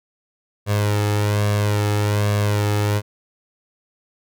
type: tone with flanger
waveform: sawtooth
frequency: 103.83 Hz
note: G#2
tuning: in tune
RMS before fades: -19 dBFS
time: 0.66-3.02 s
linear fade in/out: 50 ms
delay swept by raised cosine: 1.8 to 2.32 ms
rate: 1.2 Hz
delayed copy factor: +0.65
effects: none